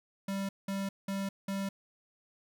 square tone bursts, 196 Hz, G3, in tune, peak -33 dBFS, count 4, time 0.28-1.69 s, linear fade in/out 5 ms, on 210 ms, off 190 ms, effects none

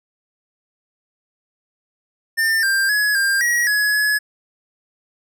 square tone with pitch steps, 1799 / 1587 / 1687 / 1597 / 1907 / 1686 / 1696 Hz, A6 / G6 / G#6 / G6 / A#6 / G#6 / G#6, +38 / +21 / +27 / +32 / +39 / +26 / +36 cents, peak -16 dBFS, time 2.37-4.19 s, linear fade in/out 20 ms, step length 260 ms, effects none

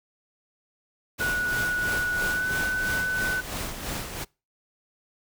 pink noise with tremolo, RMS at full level -31 dBFS, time 1.18-4.25 s, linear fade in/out 20 ms, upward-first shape sine, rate 3 Hz, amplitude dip 55%
sine tone with pitch glide, 1468 to 1499.7 Hz, F#6 to F#6, -14 to +23 cents, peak -24 dBFS, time 1.2-3.41 s, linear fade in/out 10 ms, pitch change +37 cents, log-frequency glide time 2.3-2.45 s
effects noise-tail reverb RT60 0.3 s tail -26 dB re dry

